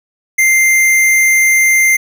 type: tone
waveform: square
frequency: 2093 Hz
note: C7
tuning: in tune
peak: -8 dBFS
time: 0.38-1.97 s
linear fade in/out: 10 ms
effects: none